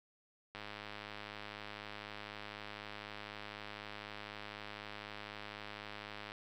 click train, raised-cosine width 0.3 ms, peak -29 dBFS, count 601, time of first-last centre 0.55-6.319 s, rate 104 Hz, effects 11-bit

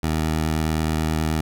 15% pulse tone with vibrato, 78.7 Hz, D#2, 20 cents sharp, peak -14 dBFS, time 0.03-1.41 s, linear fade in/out 5 ms, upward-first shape sine, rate 9.4 Hz, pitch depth 16 cents each way, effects none

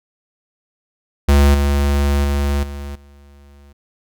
square tone with level steps, 70.9 Hz, C#2, 40 cents sharp, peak -9 / -14 / -16 / -27 / -43 dBFS, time 1.28-3.73 s, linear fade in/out 10 ms, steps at 1.54 / 2.24 / 2.63 / 2.95 s, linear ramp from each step 5 ms, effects none

